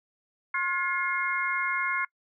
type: harmonic tone with a mistuned harmonic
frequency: 356.6 Hz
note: F4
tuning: 36 cents sharp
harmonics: 3 / 4 / 5 / 6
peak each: -31 / -31 / -33 / -29 dBFS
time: 0.54-2.05 s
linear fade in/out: 5 ms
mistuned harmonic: 5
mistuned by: -72 cents
effects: noise-tail reverb RT60 0.1 s tail -25 dB re dry